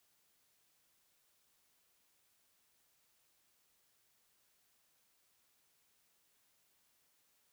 silence, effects white hiss -75 dBFS RMS until 7.52 s

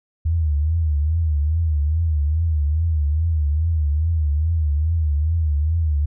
sine tone with vibrato, 77.8 Hz, D#2, in tune, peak -16 dBFS, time 0.25-6.06 s, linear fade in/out 10 ms, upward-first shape triangle, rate 2.4 Hz, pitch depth 150 cents each way, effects none

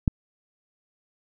click, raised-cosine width 5 ms, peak -7 dBFS, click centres 0.078 s, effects none

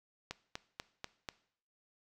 click train, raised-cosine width 0.2 ms, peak -22 dBFS, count 5, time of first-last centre 0.31-1.288 s, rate 4.09 Hz, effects noise-tail reverb RT60 0.6 s tail -18 dB re dry

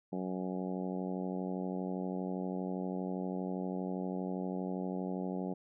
harmonic tone, 92.5 Hz, F#2, in tune, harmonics 2 / 3 / 4 / 5 / 6 / 7 / 8 / 9, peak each -37 / -41 / -43 / -45 / -47 / -48 / -49 / -50 dBFS, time 0.12-5.54 s, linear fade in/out 10 ms, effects none

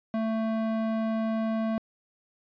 square tone with band-pass filter, 222.2 Hz, A3, 17 cents sharp, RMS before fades -28 dBFS, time 0.14-1.78 s, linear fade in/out 0 ms, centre 470 Hz, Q 0.86, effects resampled to 11025 Hz

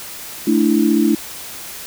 sine chord, A suspended fourth, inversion none, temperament equal, 220 / 293.7 / 329.6 Hz, A3 / D4 / E4, 0 / 0 / 0 cents, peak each -16 dBFS, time 0.47-1.15 s, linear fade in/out 5 ms, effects white hiss -32 dBFS RMS until 1.86 s

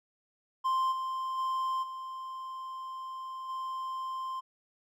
triangle tone with level steps, 1046.5 Hz, C6, in tune, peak -24 / -30 / -27 / -36 / -32 dBFS, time 0.64-4.41 s, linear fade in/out 20 ms, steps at 0.91 / 1.37 / 1.82 / 3.48 s, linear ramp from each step 20 ms, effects none

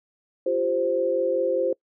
sine chord, F suspended second, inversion none, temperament equal with one note detuned, 347 / 392 / 523.3 Hz, F4 / G4 / C5, -11 / 0 / 0 cents, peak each -28 / -28 / -22 dBFS, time 0.46-1.73 s, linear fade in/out 5 ms, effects noise-tail reverb RT60 0.1 s tail -25 dB re dry

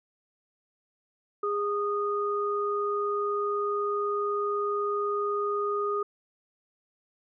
sine tone pair together, 410 / 1234 Hz, G#4 / D#6, -22 / -15 cents, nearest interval octave + perfect fifth, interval 1907 cents, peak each -28 / -29 dBFS, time 1.43-6.03 s, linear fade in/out 5 ms, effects none

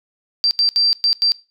sine tone bursts at uneven times, 4700 Hz, D8, 1 cent sharp, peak -12 dBFS, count 5, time 0.44-0.51 / 0.59-0.69 / 0.76-0.93 / 1.04-1.13 / 1.22-1.32 s, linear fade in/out 0 ms, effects noise-tail reverb RT60 0.3 s tail -21 dB re dry

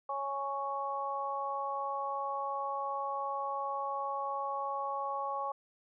harmonic tone, 277.2 Hz, C#4, in tune, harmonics 2 / 3 / 4, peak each -40 / -37 / -36 dBFS, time 0.09-5.52 s, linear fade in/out 5 ms, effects none

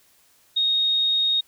sine tone, 3729 Hz, A#7, in tune, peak -18 dBFS, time 0.56-1.41 s, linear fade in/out 10 ms, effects white hiss -59 dBFS RMS until 1.47 s

